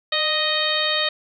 harmonic tone with a mistuned harmonic, 622 Hz, D#5, 1 cent flat, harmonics 1 / 2 / 3 / 4 / 5 / 6 / 7, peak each -27 / -29 / -26 / -30 / -27 / -24 / -28 dBFS, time 0.12-1.09 s, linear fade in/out 5 ms, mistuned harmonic 1, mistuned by -43 cents, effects none

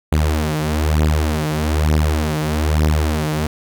sawtooth beating tone pair, 76.1 / 77.2 Hz, D#2 / D#2, -38 / -13 cents, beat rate 1.1 Hz, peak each -14 dBFS, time 0.12-3.47 s, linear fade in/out 5 ms, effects none

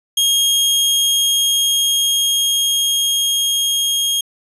sawtooth tone with level ramp, 3253 Hz, G#7, 37 cents flat, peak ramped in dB -9 to -12 dBFS, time 0.17-4.21 s, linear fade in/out 5 ms, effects resampled to 32000 Hz

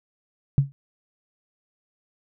sine tone with exponential decay, 138.59 Hz, C#3, in tune, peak -10 dBFS, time 0.58-0.72 s, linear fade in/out 0 ms, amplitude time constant 30 ms, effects none

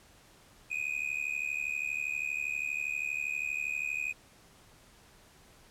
triangle tone with amplitude modulation, 2489 Hz, D#7, in tune, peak -26 dBFS, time 0.7-4.13 s, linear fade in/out 20 ms, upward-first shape sine, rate 72.5 Hz, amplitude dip 95%, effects pink hiss -59 dBFS RMS until 5.7 s + low-pass 12000 Hz 12 dB/octave

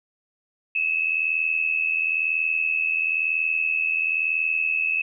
sine tone pair together, 2556 / 2637 Hz, D#7 / E7, +46 / 0 cents, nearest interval minor second, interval 54 cents, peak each -23 / -24 dBFS, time 0.75-5.02 s, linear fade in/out 5 ms, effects none

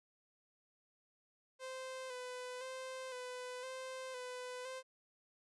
sawtooth tone with vibrato, 510 Hz, C5, 44 cents flat, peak -40 dBFS, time 1.59-4.83 s, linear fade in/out 50 ms, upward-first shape square, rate 0.98 Hz, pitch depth 33 cents each way, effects resampled to 24000 Hz

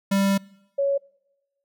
square / sine tone pair in turn, 196.6 / 557.1 Hz, G3 / C#5, +5 / +9 cents, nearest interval octave + tritone, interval 1804 cents, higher second, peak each -19 dBFS, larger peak neither, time 0.11-0.38 / 0.78-0.98 s, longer first, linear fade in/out 10 ms, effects noise-tail reverb RT60 1.0 s tail -25 dB re dry

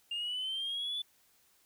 sine linear sweep, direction up, 2800 to 3492 Hz, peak -32 dBFS, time 0.11-1.02 s, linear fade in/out 5 ms, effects tanh soft clip ceiling -31 dBFS + white hiss -68 dBFS RMS until 1.65 s

